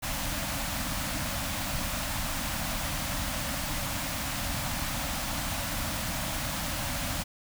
pink band-stop noise, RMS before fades -32 dBFS, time 0.02-7.24 s, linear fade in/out 20 ms, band 310 to 530 Hz, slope 96 dB/octave, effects none

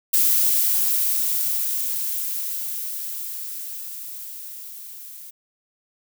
violet noise with level ramp, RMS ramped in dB -17 to -40 dBFS, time 0.13-5.31 s, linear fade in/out 10 ms, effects none

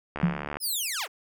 click train, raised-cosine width 0.5 ms, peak -17 dBFS, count 31, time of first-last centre 0.16-0.57 s, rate 73.2 Hz
sine tone with exponential decay, 173.5 Hz, F3, 11 cents flat, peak -16 dBFS, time 0.23-0.47 s, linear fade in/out 5 ms, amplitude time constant 51 ms
10% pulse linear sweep, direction down, 5274 to 313.2 Hz, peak -20 dBFS, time 0.6-1.08 s, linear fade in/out 50 ms
effects none

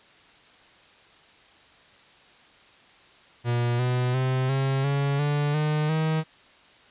45% pulse tone with pitch steps, 120 / 124.81 / 129.81 / 135.01 / 140.42 / 146.04 / 151.89 / 157.98 Hz, B2 / B2 / C3 / C#3 / C#3 / D3 / D#3 / D#3, -49 / +19 / -13 / -45 / +23 / -9 / -41 / +27 cents, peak -22 dBFS, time 3.44-6.24 s, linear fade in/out 50 ms, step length 350 ms, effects white hiss -54 dBFS RMS until 6.9 s + resampled to 8000 Hz

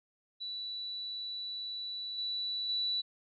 sine tone with level steps, 3951 Hz, B7, in tune, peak -37 / -33 / -30 dBFS, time 0.4-3.02 s, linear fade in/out 20 ms, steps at 2.18 / 2.69 s, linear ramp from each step 2 ms, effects none

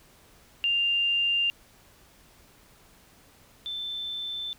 sine tone pair in turn, 2794 / 3537 Hz, F7 / A7, 0 / +8 cents, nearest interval major third, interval 408 cents, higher second, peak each -22 / -31 dBFS, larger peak first, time 0.64-1.5 / 3.66-4.53 s, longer second, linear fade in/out 0 ms, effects pink hiss -57 dBFS RMS until 4.58 s

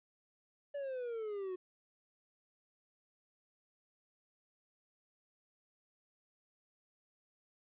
triangle exponential sweep, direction down, 580 to 361.9 Hz, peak -36 dBFS, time 0.74-1.56 s, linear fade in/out 10 ms, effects resampled to 8000 Hz + 13-bit

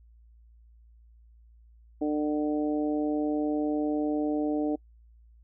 harmonic tone, 150 Hz, D3, 37 cents sharp, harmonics 2 / 3 / 4 / 5, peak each -26 / -33 / -35 / -38 dBFS, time 2.01-4.76 s, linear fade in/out 10 ms, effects noise-tail reverb RT60 0.1 s tail -26 dB re dry + added 57 Hz sine -53 dBFS peak until 5.43 s

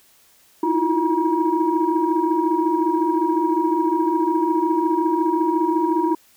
sine tone cluster, 313.6 / 327.8 / 353.3 / 954 Hz, D#4 / E4 / F4 / A#5, +14 / -10 / +20 / +40 cents, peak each -23 / -21 / -23 / -21 dBFS, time 0.63-6.15 s, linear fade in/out 5 ms, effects tanh soft clip ceiling -7 dBFS + white hiss -55 dBFS RMS until 6.36 s

